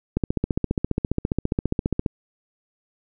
click train, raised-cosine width 3 ms, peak -8 dBFS, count 29, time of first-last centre 0.17-2.062 s, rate 14.8 Hz, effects none

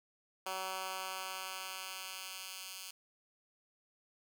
10% pulse tone with high-pass filter sweep, 188.6 Hz, F#3, 33 cents sharp, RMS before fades -43 dBFS, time 0.46-2.91 s, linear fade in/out 5 ms, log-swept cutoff 720 to 3600 Hz, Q 0.74, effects none

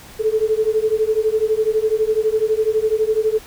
sine beating tone pair, 430 / 442 Hz, A4 / A4, -40 / +8 cents, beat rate 12 Hz, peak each -18 dBFS, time 0.19-3.39 s, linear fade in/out 20 ms, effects pink hiss -41 dBFS RMS until 3.46 s

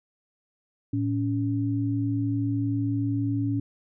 sine tone pair together, 111.6 / 281.2 Hz, A2 / C#4, +25 / +25 cents, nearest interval octave + major third, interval 1600 cents, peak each -26 dBFS, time 0.93-3.6 s, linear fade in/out 5 ms, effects none

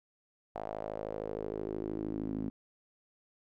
sawtooth tone with band-pass filter sweep, 53.1 Hz, G#1, 39 cents sharp, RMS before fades -38 dBFS, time 0.55-2.5 s, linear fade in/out 5 ms, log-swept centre 710 to 250 Hz, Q 3.8, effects none

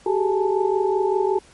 sine tone cluster, 379.9 / 405.2 / 425.2 / 845 / 892 Hz, F#4 / G#4 / G#4 / G#5 / A5, +46 / -43 / +41 / +30 / +23 cents, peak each -20 / -26 / -25 / -27 / -27 dBFS, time 0.06-1.39 s, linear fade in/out 5 ms, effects pink hiss -51 dBFS RMS until 1.53 s + MP3 48 kbps

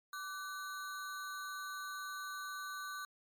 square ring-modulated tone, 1336 Hz, E6, 23 cents sharp, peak -39 dBFS, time 0.13-3.05 s, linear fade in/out 2 ms, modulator 169 Hz, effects MP3 96 kbps

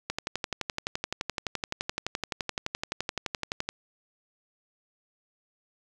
click train, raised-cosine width 0.2 ms, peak -12 dBFS, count 43, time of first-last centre 0.1-3.69 s, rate 11.7 Hz, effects none

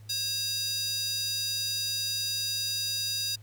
square tone with high-pass filter, 541 Hz, C#5, 42 cents flat, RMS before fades -31 dBFS, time 0.09-3.36 s, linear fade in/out 10 ms, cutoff 4600 Hz, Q 4.1, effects added 106 Hz sine -46 dBFS peak until 3.42 s + pink hiss -62 dBFS RMS until 3.42 s

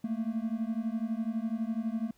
triangle beating tone pair, 218.9 / 230.9 Hz, A3 / A#3, -9 / -16 cents, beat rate 12 Hz, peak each -31 dBFS, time 0.04-2.11 s, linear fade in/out 5 ms, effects pink hiss -68 dBFS RMS until 2.17 s

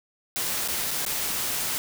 white noise with dropouts, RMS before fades -28 dBFS, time 0.36-1.78 s, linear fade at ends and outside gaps 0 ms, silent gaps 0.677-0.685 / 0.908-0.913 / 1.051-1.064 s, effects none

